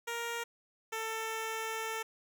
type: tone pair in turn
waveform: 10% pulse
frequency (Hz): 468.1 / 445.2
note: A#4 / A4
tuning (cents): +7 / +20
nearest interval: minor second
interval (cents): 87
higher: first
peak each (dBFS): -27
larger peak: neither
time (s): 0.07-0.44 / 0.92-2.03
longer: second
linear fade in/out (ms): 10
effects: none